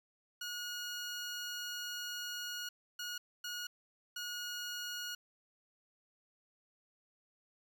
15% pulse tone bursts at uneven times, 1444 Hz, F#6, 43 cents flat, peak -33 dBFS, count 4, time 0.41-2.69 / 2.99-3.18 / 3.44-3.67 / 4.16-5.15 s, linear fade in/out 5 ms, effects none

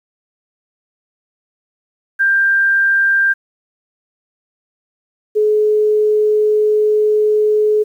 sine tone pair in turn, 1587 / 425.2 Hz, G6 / G#4, +21 / +41 cents, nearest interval octave + major seventh, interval 2280 cents, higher first, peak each -10 dBFS, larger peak neither, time 2.19-3.34 / 5.35-7.84 s, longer second, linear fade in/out 20 ms, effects 8-bit

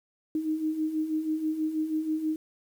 sine beating tone pair, 307.9 / 314.1 Hz, D#4 / D#4, -18 / +16 cents, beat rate 6.2 Hz, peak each -34 / -27 dBFS, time 0.35-2.36 s, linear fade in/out 2 ms, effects 9-bit

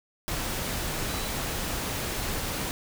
sine tone in noise, 3951 Hz, B7, in tune, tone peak -42 dBFS, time 1.09-1.29 s, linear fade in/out 0 ms, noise pink, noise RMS -31 dBFS, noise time 0.28-2.71 s, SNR -14 dB, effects none

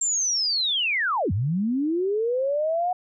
sine linear two-way sweep, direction down then up, 7459 to 85.3 to 735 Hz, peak -21 dBFS, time 0.01-2.93 s, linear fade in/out 5 ms, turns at 1.32 s, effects none

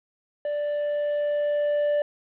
triangle tone with level ramp, 587.3 Hz, D5, in tune, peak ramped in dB -23 to -18 dBFS, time 0.45-2.02 s, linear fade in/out 2 ms, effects resampled to 8000 Hz + 9-bit

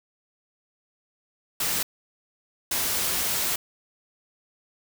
white noise bursts at uneven times, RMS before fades -26 dBFS, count 2, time 1.6-1.83 / 2.71-3.56 s, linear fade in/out 5 ms, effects none

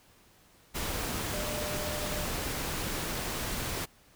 sine tone in noise, 600 Hz, D5, 37 cents sharp, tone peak -38 dBFS, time 1.32-2.26 s, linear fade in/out 20 ms, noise pink, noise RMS -34 dBFS, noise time 0.74-3.86 s, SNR -7 dB, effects pink hiss -61 dBFS RMS until 4.15 s

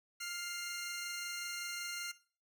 15% pulse tone pair together, 1396.9 / 2108 Hz, F6 / C7, 0 / +12 cents, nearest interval perfect fifth, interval 712 cents, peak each -36 / -37 dBFS, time 0.2-2.12 s, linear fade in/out 10 ms, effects noise-tail reverb RT60 0.4 s tail -17 dB re dry

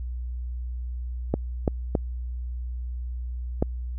clicks, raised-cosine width 2 ms, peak -8 dBFS, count 4, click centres 1.34 / 1.678 / 1.952 / 3.625 s, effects added 61 Hz sine -29 dBFS peak until 3.98 s

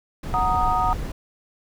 brown noise, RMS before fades -27 dBFS, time 0.23-1.12 s, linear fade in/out 5 ms
sine chord, D# minor, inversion first, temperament equal, 740 / 932.3 / 1244.5 Hz, F#5 / A#5 / D#6, 0 / 0 / 0 cents, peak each -23 / -24 / -23 dBFS, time 0.34-0.93 s, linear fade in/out 0 ms
effects none

